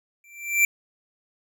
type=tone with exponential growth; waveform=square; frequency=2349 Hz; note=D7; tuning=in tune; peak=-14 dBFS; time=0.24-0.65 s; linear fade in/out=2 ms; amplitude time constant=89 ms; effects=none